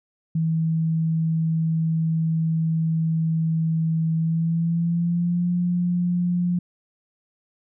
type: tone with pitch glide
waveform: sine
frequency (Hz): 161.7 to 176.34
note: E3 to F3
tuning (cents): -33 to +17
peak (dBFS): -19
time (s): 0.35-6.59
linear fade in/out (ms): 5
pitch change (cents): +150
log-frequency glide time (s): 4.16-5.51
effects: none